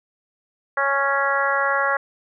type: harmonic tone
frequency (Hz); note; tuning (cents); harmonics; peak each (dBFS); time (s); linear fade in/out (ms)
277.2; C#4; 0; 2 / 3 / 4 / 5 / 6 / 7; -25 / -27 / -24 / -24 / -24 / -28; 0.77-1.97; 5
effects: none